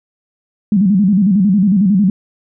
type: tone with vibrato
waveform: sine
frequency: 196 Hz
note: G3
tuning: in tune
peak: -8 dBFS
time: 0.72-2.1 s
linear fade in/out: 2 ms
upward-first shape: square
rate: 11 Hz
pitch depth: 120 cents each way
effects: none